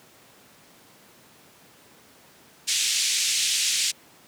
white band-pass noise, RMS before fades -24 dBFS, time 2.67-3.92 s, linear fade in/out 20 ms, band 2400 to 7800 Hz, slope 24 dB/octave, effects pink hiss -53 dBFS RMS until 4.27 s + high-pass 150 Hz 12 dB/octave

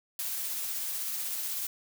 blue noise with tremolo, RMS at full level -33 dBFS, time 0.19-1.67 s, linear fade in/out 2 ms, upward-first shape triangle, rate 16 Hz, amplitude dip 25%, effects none

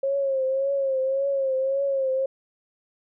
sine tone with vibrato, 540 Hz, C#5, 45 cents flat, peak -21 dBFS, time 0.03-2.26 s, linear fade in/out 5 ms, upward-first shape triangle, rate 1.8 Hz, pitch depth 63 cents each way, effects none

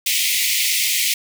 pink high-pass noise, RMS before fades -19 dBFS, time 0.06-1.14 s, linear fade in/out 5 ms, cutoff 2000 Hz, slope 96 dB/octave, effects none

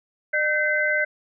sine tone cluster, 603 / 1544 / 2047 Hz, D5 / G6 / C7, +46 / -27 / -38 cents, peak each -26 / -22 / -24 dBFS, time 0.33-1.05 s, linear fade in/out 10 ms, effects none

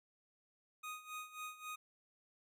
25% pulse tone with tremolo, 1244.5 Hz, D#6, in tune, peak -39 dBFS, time 0.83-1.76 s, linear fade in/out 10 ms, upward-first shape sine, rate 3.7 Hz, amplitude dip 80%, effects none

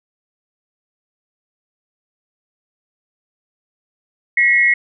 sine tone pair together, 1920.7 / 2166 Hz, B6 / C#7, -49 / -41 cents, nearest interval major second, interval 208 cents, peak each -13 dBFS, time 4.37-4.74 s, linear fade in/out 5 ms, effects none

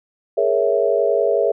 sine chord, A# half-diminished seventh, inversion third, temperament equal, 415.3 / 466.2 / 554.4 / 659.3 Hz, G#4 / A#4 / C#5 / E5, 0 / 0 / 0 / 0 cents, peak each -20 dBFS, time 0.37-1.52 s, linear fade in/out 10 ms, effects none

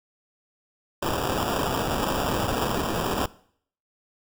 violet noise with sample-and-hold, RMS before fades -26 dBFS, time 1.02-3.26 s, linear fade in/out 5 ms, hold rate 2100 Hz, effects noise-tail reverb RT60 0.6 s tail -20 dB re dry

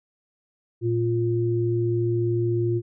sine tone pair together, 115.49 / 349.5 Hz, A#2 / F4, -16 / +1 cents, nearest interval octave + perfect fifth, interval 1917 cents, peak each -23 dBFS, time 0.81-2.82 s, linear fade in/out 50 ms, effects none

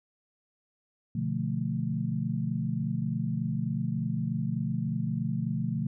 sine chord, B half-diminished seventh, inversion none, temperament equal, 123.47 / 146.83 / 174.61 / 220 Hz, B2 / D3 / F3 / A3, 0 / 0 / 0 / 0 cents, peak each -33 dBFS, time 1.15-5.87 s, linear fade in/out 5 ms, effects none

